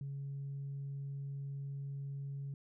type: tone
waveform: sine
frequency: 139.1 Hz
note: C#3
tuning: 6 cents sharp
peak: -38 dBFS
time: 0.01-2.54 s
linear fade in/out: 2 ms
effects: tanh soft clip ceiling -36 dBFS